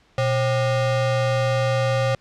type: ring-modulated tone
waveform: square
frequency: 329.4 Hz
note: E4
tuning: 1 cent flat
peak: -16 dBFS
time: 0.18-2.15 s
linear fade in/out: 2 ms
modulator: 208 Hz
effects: pink hiss -58 dBFS RMS until 2.2 s + low-pass 5000 Hz 12 dB/octave